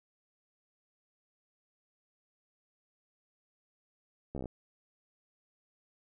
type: slowing click train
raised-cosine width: 2 ms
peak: -26 dBFS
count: 8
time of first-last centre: 4.35-4.457 s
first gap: 14 ms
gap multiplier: 1.03
effects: none